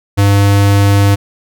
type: tone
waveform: square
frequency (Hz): 100.3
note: G2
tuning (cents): +40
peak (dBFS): -7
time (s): 0.17-1.16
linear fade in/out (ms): 20
effects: none